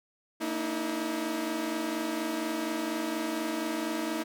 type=tone cluster; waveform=sawtooth; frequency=230.8 / 297.3 / 321.5 Hz; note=A#3 / D4 / E4; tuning=-17 / +21 / -43 cents; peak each=-33 / -33 / -28 dBFS; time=0.4-4.24 s; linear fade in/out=20 ms; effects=none